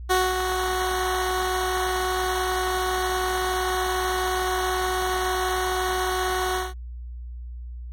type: tone with ADSR envelope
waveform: 15% pulse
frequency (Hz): 370.1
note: F#4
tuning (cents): 0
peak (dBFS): -11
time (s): 0.09-6.74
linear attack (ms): 23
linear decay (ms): 220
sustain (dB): -6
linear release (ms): 180
effects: added 60 Hz sine -33 dBFS peak until 7.92 s + AAC 48 kbps